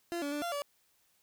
30% pulse tone with pitch steps, 343 / 286.5 / 293.5 / 690 / 574 Hz, F4 / D4 / D4 / F5 / D5, -31 / -43 / -1 / -21 / -40 cents, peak -31 dBFS, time 0.12-0.62 s, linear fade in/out 0 ms, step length 100 ms, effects white hiss -71 dBFS RMS until 1.22 s

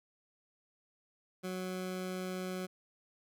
20% pulse tone, 184.6 Hz, F#3, 4 cents flat, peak -32 dBFS, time 1.43-2.67 s, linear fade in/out 20 ms, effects none

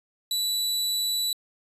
sawtooth tone, 3951 Hz, B7, in tune, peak -21 dBFS, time 0.31-1.33 s, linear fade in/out 2 ms, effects resampled to 32000 Hz

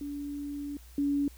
sine tone pair in turn, 287.4 / 284.4 Hz, D4 / C#4, -37 / +45 cents, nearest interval unison, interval 18 cents, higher first, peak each -34 / -25 dBFS, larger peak second, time 0.01-0.77 / 0.98-1.28 s, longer first, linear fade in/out 2 ms, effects added 60 Hz sine -49 dBFS peak until 1.37 s + white hiss -58 dBFS RMS until 1.37 s

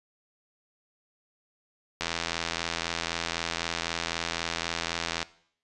click train, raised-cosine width 0.2 ms, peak -11 dBFS, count 271, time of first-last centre 2.01-5.228 s, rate 83.9 Hz, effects noise-tail reverb RT60 0.6 s tail -19 dB re dry + resampled to 24000 Hz

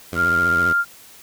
10% pulse tone with vibrato, 86.1 Hz, F2, 24 cents flat, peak -17 dBFS, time 0.12-0.73 s, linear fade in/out 10 ms, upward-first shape triangle, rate 15 Hz, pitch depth 160 cents each way
sine tone, 1396.9 Hz, F6, in tune, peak -15 dBFS, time 0.15-0.85 s, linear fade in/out 50 ms
effects white hiss -45 dBFS RMS until 1.22 s

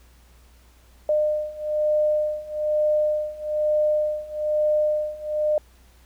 sine beating tone pair, 605 / 606.1 Hz, D#5 / D#5, -49 / -46 cents, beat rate 1.1 Hz, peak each -24 / -22 dBFS, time 1.09-5.58 s, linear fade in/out 2 ms, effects added 60 Hz sine -51 dBFS peak until 6.05 s + pink hiss -58 dBFS RMS until 6.05 s

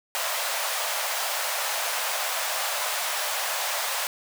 pink high-pass noise, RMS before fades -28 dBFS, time 0.15-4.07 s, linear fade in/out 0 ms, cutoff 570 Hz, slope 48 dB/octave, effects none

